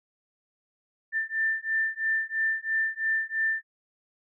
sine beating tone pair, 1781 / 1784 Hz, A6 / A6, +21 / +23 cents, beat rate 3 Hz, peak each -28 dBFS, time 1.12-3.63 s, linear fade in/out 50 ms, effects none

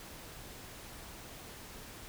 silence, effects pink hiss -49 dBFS RMS until 2.08 s

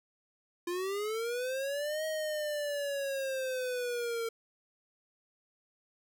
square linear two-way sweep, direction up then down, 343.6 to 632 to 454.3 Hz, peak -33 dBFS, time 0.67-4.29 s, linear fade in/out 5 ms, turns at 2.05 s, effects none

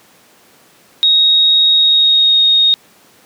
sine tone with pitch glide, 3763 to 3726 Hz, A#7 to A#7, +16 to -2 cents, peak -7 dBFS, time 1.03-2.74 s, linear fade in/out 0 ms, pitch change -18 cents, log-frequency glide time 1.74-2.41 s, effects pink hiss -47 dBFS RMS until 3.25 s + high-pass 200 Hz 12 dB/octave

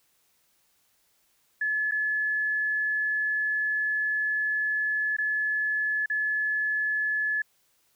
sine tone with dropouts, 1716 Hz, A6, 44 cents flat, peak -24 dBFS, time 1.61-7.42 s, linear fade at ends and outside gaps 5 ms, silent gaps 1.912-1.919 / 5.167-5.184 / 6.06-6.099 s, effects white hiss -68 dBFS RMS until 7.95 s

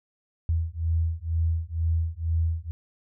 sine beating tone pair, 81.2 / 83.3 Hz, E2 / E2, -26 / +19 cents, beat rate 2.1 Hz, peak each -26 dBFS, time 0.49-2.71 s, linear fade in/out 0 ms, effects none

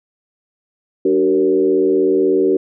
sine tone with frequency modulation, 380 Hz, F#4, 46 cents sharp, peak -11 dBFS, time 1.05-2.57 s, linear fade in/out 5 ms, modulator 83.7 Hz, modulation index 1, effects none

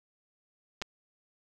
clicks, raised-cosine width 0.2 ms, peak -18 dBFS, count 2, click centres 0.817 / 0.822 s, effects none

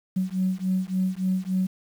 sine beating tone pair, 185 / 188.5 Hz, F#3 / F#3, 0 / +32 cents, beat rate 3.5 Hz, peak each -25 dBFS, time 0.16-1.67 s, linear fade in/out 10 ms, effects tanh soft clip ceiling -15 dBFS + 8-bit

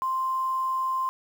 sine tone with quantisation, 1046.5 Hz, C6, in tune, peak -24 dBFS, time 0.02-1.09 s, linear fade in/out 0 ms, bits 8, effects none

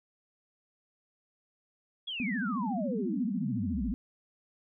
sine exponential sweep, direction down, 3425 to 49 Hz, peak -34 dBFS, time 2.07-3.94 s, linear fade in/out 10 ms
sine tone with vibrato, 220 Hz, A3, in tune, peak -30 dBFS, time 2.2-3.94 s, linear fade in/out 0 ms, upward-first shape sine, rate 14 Hz, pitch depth 280 cents each way
effects none

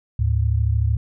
sine tone pair together, 74.17 / 107.4 Hz, D2 / A2, +18 / -41 cents, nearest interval tritone, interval 641 cents, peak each -19 dBFS, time 0.19-0.97 s, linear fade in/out 5 ms, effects none

